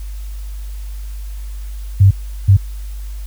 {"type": "tone bursts at uneven times", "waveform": "sine", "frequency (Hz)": 97.6, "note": "G2", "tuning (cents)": -7, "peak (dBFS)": -4, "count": 2, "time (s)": [[2, 2.11], [2.48, 2.57]], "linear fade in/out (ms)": 10, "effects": ["added 50 Hz sine -24 dBFS peak until 3.26 s", "white hiss -45 dBFS RMS until 3.26 s"]}